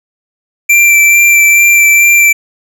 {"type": "tone with vibrato", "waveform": "square", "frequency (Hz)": 2350, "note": "D7", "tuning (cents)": 1, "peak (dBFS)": -4, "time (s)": [0.69, 2.33], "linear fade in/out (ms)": 10, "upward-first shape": "sine", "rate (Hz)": 2.3, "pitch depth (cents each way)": 13, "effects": []}